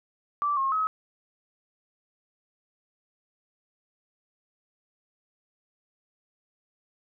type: tone with pitch steps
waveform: sine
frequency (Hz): 1165 / 1078 / 1277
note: D6 / C#6 / D#6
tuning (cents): -14 / -49 / +45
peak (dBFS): -23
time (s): 0.42-0.87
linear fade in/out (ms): 0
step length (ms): 150
effects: none